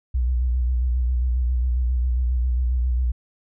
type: tone with vibrato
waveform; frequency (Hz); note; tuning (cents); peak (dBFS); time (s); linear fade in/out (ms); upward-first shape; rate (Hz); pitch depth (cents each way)
sine; 61.74; B1; 0; -18; 0.14-3.12; 10; square; 7.4; 47
effects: none